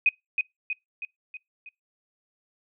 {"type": "tone with echo", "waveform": "sine", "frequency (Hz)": 2504, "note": "D#7", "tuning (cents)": 10, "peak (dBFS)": -16, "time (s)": [0.06, 0.09], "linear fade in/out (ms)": 2, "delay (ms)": 320, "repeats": 5, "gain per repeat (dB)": -5, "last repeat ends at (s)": 1.69, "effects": ["noise-tail reverb RT60 0.2 s tail -26 dB re dry"]}